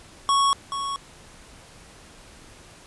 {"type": "tone with echo", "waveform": "square", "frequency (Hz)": 1108.7, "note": "C#6", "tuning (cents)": 0, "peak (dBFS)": -18, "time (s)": [0.29, 0.53], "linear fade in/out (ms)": 0, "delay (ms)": 430, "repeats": 1, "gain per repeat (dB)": -9, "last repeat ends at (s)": 0.96, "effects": ["pink hiss -48 dBFS RMS until 2.86 s", "resampled to 24000 Hz"]}